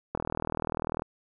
click train, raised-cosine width 1 ms, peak -16 dBFS, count 36, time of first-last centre 0.15-1.021 s, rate 40.2 Hz, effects none

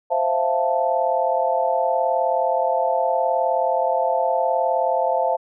sine chord, F major seventh, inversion second, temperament equal, 523.3 / 659.3 / 698.5 / 880 Hz, C5 / E5 / F5 / A5, 0 / 0 / 0 / 0 cents, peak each -23 dBFS, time 0.1-5.37 s, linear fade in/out 20 ms, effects none

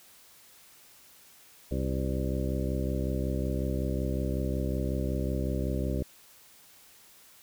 harmonic tone with a mistuned harmonic, 65.41 Hz, C2, in tune, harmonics 1 / 2 / 3 / 4 / 5 / 6 / 8 / 9, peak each -31 / -34 / -36 / -37 / -38 / -39 / -40 / -41 dBFS, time 1.71-6.03 s, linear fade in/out 5 ms, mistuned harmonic 8, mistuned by -57 cents, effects white hiss -56 dBFS RMS until 7.42 s

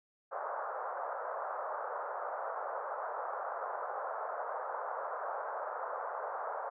pink band-pass noise, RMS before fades -39 dBFS, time 0.31-6.7 s, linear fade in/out 20 ms, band 510 to 1400 Hz, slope 48 dB/octave, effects none

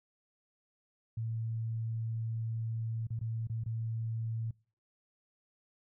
sine tone with dropouts, 113.1 Hz, A2, 48 cents sharp, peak -33 dBFS, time 1.17-4.51 s, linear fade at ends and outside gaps 5 ms, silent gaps 3.07-3.104 / 3.192-3.211 / 3.472-3.497 / 3.638-3.66 s, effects noise-tail reverb RT60 0.4 s tail -25 dB re dry

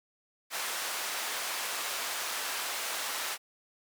pink band-pass noise, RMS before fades -35 dBFS, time 0.5-3.38 s, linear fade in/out 50 ms, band 870 to 16000 Hz, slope 12 dB/octave, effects none

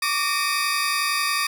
30% pulse tone cluster, 1135 / 1186 / 1838 / 2518 / 4707 Hz, C#6 / D6 / A#6 / D#7 / D8, +41 / +17 / -25 / +20 / +3 cents, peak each -25 dBFS, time 0.02-1.47 s, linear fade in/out 5 ms, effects none

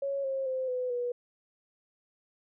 sine tone with pitch steps, 554 / 536.4 / 519.3 / 502.8 / 486.8 Hz, C#5 / C5 / C5 / B4 / B4, -1 / +43 / -13 / +31 / -25 cents, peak -29 dBFS, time 0.02-1.12 s, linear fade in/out 5 ms, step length 220 ms, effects none

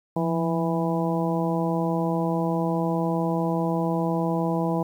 harmonic tone with a mistuned harmonic, 164.81 Hz, E3, in tune, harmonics 1 / 2 / 3 / 4 / 5 / 6, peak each -25 / -28 / -30 / -31 / -32 / -33 dBFS, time 0.16-4.83 s, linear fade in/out 5 ms, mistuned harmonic 1, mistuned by +58 cents, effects 9-bit

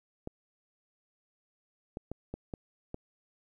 clicks, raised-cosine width 2 ms, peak -24 dBFS, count 6, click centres 0.274 / 1.971 / 2.116 / 2.34 / 2.538 / 2.944 s, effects 11-bit

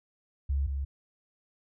sine tone pair in turn, 69.3 / 68.86 Hz, C#2 / C#2, 0 / -11 cents, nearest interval unison, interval 11 cents, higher first, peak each -25 / -29 dBFS, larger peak first, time 0.49-0.67 / 0.67-0.85 s, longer neither, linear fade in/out 10 ms, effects none

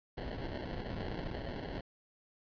pink noise with sample-and-hold, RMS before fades -40 dBFS, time 0.17-1.81 s, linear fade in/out 10 ms, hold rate 1225 Hz, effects resampled to 11025 Hz

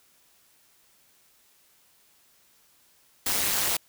white noise with amplitude modulation, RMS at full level -22 dBFS, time 3.26-3.77 s, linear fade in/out 5 ms, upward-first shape sine, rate 206 Hz, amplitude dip 90%, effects white hiss -62 dBFS RMS until 3.88 s

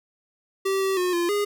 square tone with pitch steps, 387.4 / 385.2 / 361.4 / 345.5 / 410.6 Hz, G4 / G4 / F#4 / F4 / G#4, -20 / -30 / -41 / -19 / -20 cents, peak -22 dBFS, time 0.65-1.45 s, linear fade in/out 10 ms, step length 160 ms, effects none

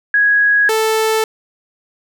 sine / sawtooth tone pair in turn, 1661.2 / 440 Hz, G#6 / A4, 0 / 0 cents, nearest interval octave + major seventh, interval 2300 cents, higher first, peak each -9 dBFS, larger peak neither, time 0.14-0.69 / 0.69-1.24 s, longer neither, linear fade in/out 2 ms, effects none

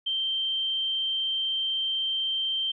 sine tone, 3136 Hz, G7, in tune, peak -25 dBFS, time 0.06-2.72 s, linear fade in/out 10 ms, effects none

